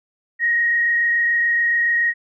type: tone with frequency modulation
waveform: sine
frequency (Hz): 1879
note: A#6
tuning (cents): +13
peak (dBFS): -15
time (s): 0.39-2.14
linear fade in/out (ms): 50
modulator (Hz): 27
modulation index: 0.64
effects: none